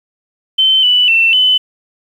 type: tone with pitch steps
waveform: sine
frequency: 3080 / 2972 / 2688 / 3020 Hz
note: G7 / F#7 / E7 / F#7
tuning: -31 / +7 / +33 / +35 cents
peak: -7 dBFS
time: 0.58-1.58 s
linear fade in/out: 10 ms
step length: 250 ms
effects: 7-bit